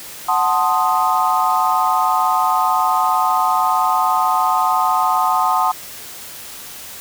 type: chord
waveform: sine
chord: F# diminished seventh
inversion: none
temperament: equal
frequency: 740 / 880 / 1046.5 / 1244.5 Hz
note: F#5 / A5 / C6 / Eb6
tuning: 0 / 0 / 0 / 0 cents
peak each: -19 dBFS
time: 0.28-5.72 s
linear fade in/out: 10 ms
effects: white hiss -34 dBFS RMS until 7 s